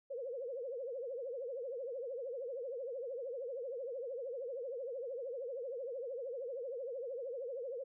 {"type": "tone with vibrato", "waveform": "sine", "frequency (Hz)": 508, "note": "B4", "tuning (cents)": 49, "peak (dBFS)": -39, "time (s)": [0.1, 7.84], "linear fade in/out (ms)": 10, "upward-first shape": "triangle", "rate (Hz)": 13, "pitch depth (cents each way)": 210, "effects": []}